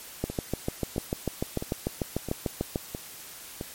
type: two click trains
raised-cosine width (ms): 2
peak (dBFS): -13 / -19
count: 18 / 6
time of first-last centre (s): 0.24-2.759 / 0.3-3.611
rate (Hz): 6.75 / 1.51
effects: white hiss -44 dBFS RMS until 3.74 s + MP3 64 kbps